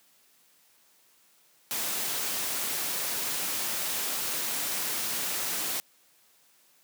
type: noise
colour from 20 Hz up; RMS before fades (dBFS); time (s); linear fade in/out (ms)
white; -31; 1.71-5.8; 0
effects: white hiss -63 dBFS RMS until 6.83 s + high-pass 150 Hz 12 dB/octave